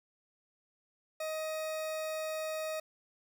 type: tone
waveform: 40% pulse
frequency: 628 Hz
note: D#5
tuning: 16 cents sharp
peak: -34 dBFS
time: 1.2-2.8 s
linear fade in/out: 5 ms
effects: none